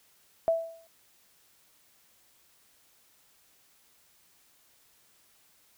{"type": "tone with exponential decay", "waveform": "sine", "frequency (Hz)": 659.3, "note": "E5", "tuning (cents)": 0, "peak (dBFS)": -19, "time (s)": [0.48, 0.87], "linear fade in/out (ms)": 0, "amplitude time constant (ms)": 84, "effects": ["white hiss -64 dBFS RMS until 5.77 s"]}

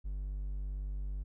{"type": "tone", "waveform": "triangle", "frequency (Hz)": 49, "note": "G1", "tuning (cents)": 0, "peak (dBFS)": -33, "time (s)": [0.04, 1.24], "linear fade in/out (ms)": 20, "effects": []}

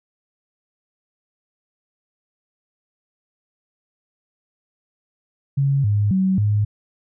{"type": "tone with pitch steps", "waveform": "sine", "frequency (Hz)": [138.6, 103.3, 189.3, 104.3], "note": ["C#3", "G#2", "F#3", "G#2"], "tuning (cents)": [0, -9, 40, 8], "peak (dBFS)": -15, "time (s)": [5.57, 6.65], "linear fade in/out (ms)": 10, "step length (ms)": 270, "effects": []}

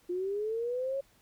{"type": "linear sweep", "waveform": "sine", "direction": "up", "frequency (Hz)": [348.4, 554.4], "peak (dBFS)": -30, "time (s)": [0.09, 1.01], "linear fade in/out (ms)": 10, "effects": ["pink hiss -65 dBFS RMS until 1.21 s"]}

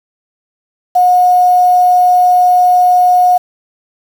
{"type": "tone with quantisation", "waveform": "sine", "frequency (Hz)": 723, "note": "F#5", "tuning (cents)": -40, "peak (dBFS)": -5, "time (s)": [0.95, 3.38], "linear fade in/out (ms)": 10, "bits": 5, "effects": []}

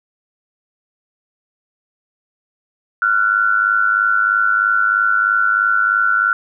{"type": "tone pair together", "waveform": "sine", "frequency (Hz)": [1376.9, 1480], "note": ["F6", "F#6"], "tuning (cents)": [-25, 0], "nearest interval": "minor second", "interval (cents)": 125, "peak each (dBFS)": -15, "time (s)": [3.02, 6.33], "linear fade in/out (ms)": 2, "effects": []}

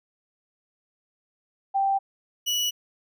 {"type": "tone pair in turn", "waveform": ["sine", "30% pulse"], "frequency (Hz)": [784, 2939], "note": ["G5", "F#7"], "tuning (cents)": [0, -12], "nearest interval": "octave + major seventh", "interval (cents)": 2288, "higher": "second", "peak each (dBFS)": -20, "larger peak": "neither", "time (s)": [[1.74, 1.99], [2.46, 2.71]], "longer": "neither", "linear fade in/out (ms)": 20, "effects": []}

